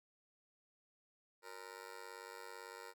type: tone with amplitude modulation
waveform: 15% pulse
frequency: 466.6 Hz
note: A#4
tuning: 2 cents sharp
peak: -39 dBFS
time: 1.42-2.94 s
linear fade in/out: 50 ms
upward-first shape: sine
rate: 97.9 Hz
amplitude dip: 100%
effects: none